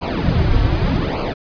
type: noise with flanger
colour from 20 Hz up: brown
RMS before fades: -17 dBFS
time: 0.01-1.34 s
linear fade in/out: 20 ms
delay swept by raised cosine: 0.55 to 4.95 ms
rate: 0.84 Hz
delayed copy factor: -0.85
effects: resampled to 11025 Hz